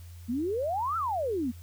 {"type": "exponential two-way sweep", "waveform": "sine", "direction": "up then down", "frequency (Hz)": [221.4, 1373, 221.4], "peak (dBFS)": -27, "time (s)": [0.28, 1.52], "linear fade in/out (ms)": 20, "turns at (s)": 0.97, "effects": ["added 86 Hz sine -43 dBFS peak until 1.62 s", "white hiss -58 dBFS RMS until 1.62 s"]}